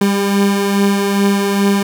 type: beating tone pair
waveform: 30% pulse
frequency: 199.2 / 201.6 Hz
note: G3 / G3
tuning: +28 / +49 cents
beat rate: 2.4 Hz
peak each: -10 / -17 dBFS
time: 0.01-1.83 s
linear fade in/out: 5 ms
effects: none